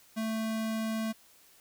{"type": "tone", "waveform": "square", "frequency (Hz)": 221.4, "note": "A3", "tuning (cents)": 11, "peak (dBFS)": -31, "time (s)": [0.16, 1.13], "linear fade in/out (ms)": 20, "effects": ["white hiss -60 dBFS RMS until 1.6 s"]}